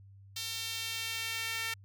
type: tone with high-pass filter sweep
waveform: sawtooth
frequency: 452.5 Hz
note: A4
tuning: 48 cents sharp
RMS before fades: -37 dBFS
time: 0.36-1.74 s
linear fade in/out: 5 ms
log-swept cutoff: 3800 to 2000 Hz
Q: 1.6
effects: added 98 Hz sine -52 dBFS peak until 1.84 s